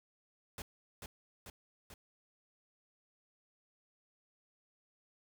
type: noise with echo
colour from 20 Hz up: pink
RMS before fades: -44 dBFS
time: 0.58-0.62 s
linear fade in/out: 2 ms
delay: 440 ms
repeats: 3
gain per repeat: -3 dB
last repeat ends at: 1.94 s
effects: none